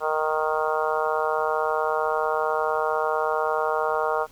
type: harmonic tone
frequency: 155.56 Hz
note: D#3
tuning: in tune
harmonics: 3 / 4 / 5 / 6 / 7 / 8 / 9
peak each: -27 / -28 / -29 / -30 / -30 / -31 / -32 dBFS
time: 0-4.27 s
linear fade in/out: 50 ms
effects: pink hiss -53 dBFS RMS until 4.31 s